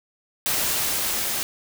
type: noise with level ramp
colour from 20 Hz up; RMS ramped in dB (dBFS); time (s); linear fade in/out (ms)
white; -23 to -26; 0.46-1.43; 0
effects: none